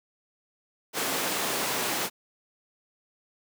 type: high-pass noise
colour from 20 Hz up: pink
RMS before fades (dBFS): -29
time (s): 0.93-2.1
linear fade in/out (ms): 50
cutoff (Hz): 300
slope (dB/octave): 12
effects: none